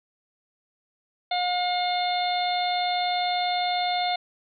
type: harmonic tone with a mistuned harmonic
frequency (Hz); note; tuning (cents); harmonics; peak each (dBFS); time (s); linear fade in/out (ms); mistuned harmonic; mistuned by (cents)
717; F5; +45; 1 / 2 / 3 / 4 / 5 / 6; -24 / -39 / -33 / -42 / -31 / -34; 1.31-4.16; 5; 6; -41
effects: none